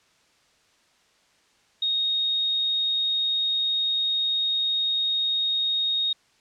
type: tone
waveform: sine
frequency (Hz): 3729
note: A#7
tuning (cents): 0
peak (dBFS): -21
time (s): 1.82-6.13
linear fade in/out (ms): 5
effects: white hiss -62 dBFS RMS until 6.4 s + low-pass 6000 Hz 12 dB/octave